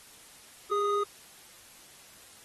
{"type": "tone pair together", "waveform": "triangle", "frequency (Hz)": [406.6, 1243.3], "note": ["G#4", "D#6"], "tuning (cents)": [-37, -2], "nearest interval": "octave + perfect fifth", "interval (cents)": 1935, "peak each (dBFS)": -26, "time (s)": [0.71, 1.04], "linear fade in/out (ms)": 10, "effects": ["white hiss -53 dBFS RMS until 2.44 s", "AAC 32 kbps"]}